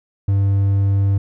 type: tone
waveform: triangle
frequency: 98.8 Hz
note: G2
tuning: 14 cents sharp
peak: -11 dBFS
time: 0.28-1.18 s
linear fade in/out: 5 ms
effects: none